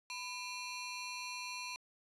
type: ring-modulated tone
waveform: 20% pulse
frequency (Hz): 1700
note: G#6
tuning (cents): +40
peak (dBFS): -33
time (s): 0.1-1.76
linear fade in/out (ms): 0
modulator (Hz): 702
effects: resampled to 24000 Hz + 12-bit